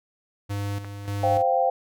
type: tone with tremolo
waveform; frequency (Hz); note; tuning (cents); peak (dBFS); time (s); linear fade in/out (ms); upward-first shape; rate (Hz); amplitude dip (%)
square; 101; G#2; -48; -27; 0.49-1.43; 20; square; 1.7; 60
type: clicks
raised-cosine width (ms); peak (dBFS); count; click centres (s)
0.5; -23 / -32; 2; 0.846 / 1.055
type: chord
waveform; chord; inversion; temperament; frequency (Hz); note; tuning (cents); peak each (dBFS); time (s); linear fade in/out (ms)
sine; C suspended fourth; none; equal; 523.3 / 698.5 / 784; C5 / F5 / G5; 0 / 0 / 0; -23; 1.23-1.7; 5
effects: none